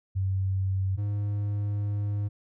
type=tone pair in turn; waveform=sine / triangle; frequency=95.5 / 102.63 Hz; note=G2 / G#2; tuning=-45 / -20 cents; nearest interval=minor second; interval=125 cents; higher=second; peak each=-24 dBFS; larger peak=neither; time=0.15-0.97 / 0.97-2.29 s; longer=second; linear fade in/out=20 ms; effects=none